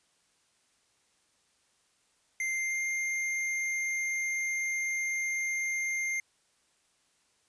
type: tone with pitch glide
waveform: square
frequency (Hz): 2093 to 2108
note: C7 to C7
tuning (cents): 0 to +12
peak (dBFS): -30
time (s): 2.4-6.2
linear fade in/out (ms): 2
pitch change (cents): +12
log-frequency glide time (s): 2.5-2.81
effects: white hiss -70 dBFS RMS until 7.48 s + resampled to 22050 Hz